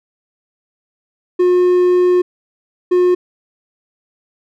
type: tone bursts at uneven times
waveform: triangle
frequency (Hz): 359.7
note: F#4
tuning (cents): -49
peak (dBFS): -7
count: 2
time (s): 1.39-2.22 / 2.91-3.15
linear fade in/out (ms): 10
effects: none